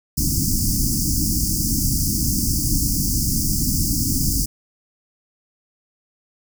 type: band-stop noise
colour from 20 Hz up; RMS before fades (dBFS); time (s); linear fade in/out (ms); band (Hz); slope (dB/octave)
pink; -20; 0.17-4.46; 10; 320 to 4800; 96
effects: none